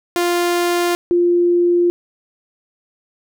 sawtooth / sine tone pair in turn, 349.2 / 349.2 Hz, F4 / F4, 0 / 0 cents, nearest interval unison, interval 0 cents, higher neither, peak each -11 dBFS, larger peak neither, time 0.16-0.95 / 1.11-1.9 s, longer neither, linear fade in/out 0 ms, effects none

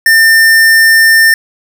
square tone, 1800 Hz, A6, 39 cents sharp, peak -4 dBFS, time 0.06-1.34 s, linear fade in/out 2 ms, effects none

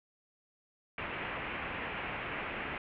white low-pass noise, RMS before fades -39 dBFS, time 0.98-2.78 s, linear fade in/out 2 ms, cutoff 2700 Hz, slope 48 dB/octave, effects none

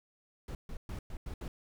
brown noise bursts at uneven times, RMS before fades -40 dBFS, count 6, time 0.48-0.55 / 0.69-0.77 / 0.89-0.99 / 1.1-1.17 / 1.26-1.34 / 1.41-1.48 s, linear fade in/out 2 ms, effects none

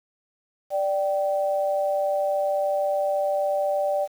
sine tone pair together, 587.3 / 775.8 Hz, D5 / G5, 0 / -18 cents, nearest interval perfect fourth, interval 482 cents, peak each -22 / -27 dBFS, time 0.7-4.08 s, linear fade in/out 50 ms, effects 8-bit

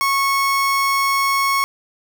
30% pulse tone, 1100 Hz, C#6, 14 cents flat, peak -13 dBFS, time 0.01-1.64 s, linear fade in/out 0 ms, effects none

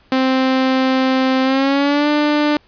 sawtooth tone with pitch glide, 261.6 to 297 Hz, C4 to D4, 0 to +20 cents, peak -9 dBFS, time 0.12-2.57 s, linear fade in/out 2 ms, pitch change +220 cents, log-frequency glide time 1.43-2.09 s, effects pink hiss -53 dBFS RMS until 2.67 s + resampled to 11025 Hz

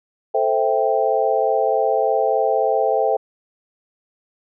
sine chord, A minor seventh, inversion none, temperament equal, 440 / 523.3 / 659.3 / 784 Hz, A4 / C5 / E5 / G5, 0 / 0 / 0 / 0 cents, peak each -21 dBFS, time 0.34-3.17 s, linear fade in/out 10 ms, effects none

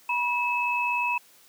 sine tone pair together, 970.9 / 2592 Hz, B5 / E7, -30 / -30 cents, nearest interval octave + perfect fourth, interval 1700 cents, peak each -26 dBFS, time 0.09-1.18 s, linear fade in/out 5 ms, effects white hiss -56 dBFS RMS until 1.48 s + high-pass 150 Hz 12 dB/octave

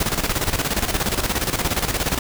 pink noise with tremolo, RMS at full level -20 dBFS, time 0-2.19 s, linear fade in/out 5 ms, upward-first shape square, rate 17 Hz, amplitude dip 65%, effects none

